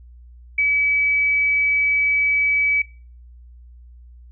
sine tone, 2287 Hz, D7, 47 cents flat, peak -15 dBFS, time 0.58-2.82 s, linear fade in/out 5 ms, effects noise-tail reverb RT60 0.4 s tail -22 dB re dry + added 60 Hz sine -41 dBFS peak until 4.31 s

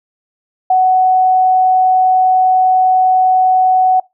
sine tone, 745 Hz, F#5, 12 cents sharp, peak -7 dBFS, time 0.7-4 s, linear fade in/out 5 ms, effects noise-tail reverb RT60 0.2 s tail -22 dB re dry

